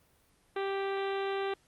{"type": "harmonic tone", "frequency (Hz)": 392, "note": "G4", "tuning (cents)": 0, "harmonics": [1, 2, 3, 4, 5, 6, 7, 8, 9, 10], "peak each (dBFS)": [-32, -38, -42, -44, -46, -48, -49, -50, -51, -52], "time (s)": [0.56, 1.54], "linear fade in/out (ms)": 5, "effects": ["pink hiss -67 dBFS RMS until 1.67 s", "Opus 32 kbps"]}